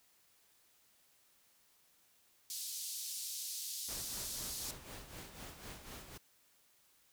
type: band-pass noise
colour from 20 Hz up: pink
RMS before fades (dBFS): -43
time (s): 2.5-4.71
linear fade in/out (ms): 2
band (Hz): 4200 to 15000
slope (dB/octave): 24
type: noise with tremolo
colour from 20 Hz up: pink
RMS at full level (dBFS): -48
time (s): 3.88-6.18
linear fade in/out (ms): 10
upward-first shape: sine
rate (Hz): 4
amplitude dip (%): 60
effects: white hiss -70 dBFS RMS until 7.12 s